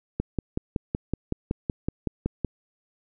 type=click train; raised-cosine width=3 ms; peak=-12 dBFS; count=13; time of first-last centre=0.2-2.447 s; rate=5.34 Hz; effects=none